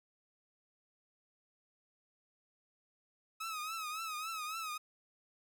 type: tone with vibrato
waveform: sawtooth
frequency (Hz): 1277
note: D#6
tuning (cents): +45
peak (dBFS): -35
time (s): 3.4-4.78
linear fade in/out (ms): 10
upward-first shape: triangle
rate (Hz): 3.6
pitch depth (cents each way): 98
effects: none